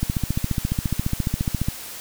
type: click train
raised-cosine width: 5 ms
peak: -9 dBFS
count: 25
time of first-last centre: 0.03-1.685 s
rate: 14.5 Hz
effects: white hiss -36 dBFS RMS until 2 s